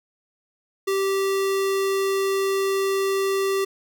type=tone; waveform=square; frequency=389.6 Hz; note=G4; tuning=11 cents flat; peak=-21 dBFS; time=0.87-3.65 s; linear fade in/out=10 ms; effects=none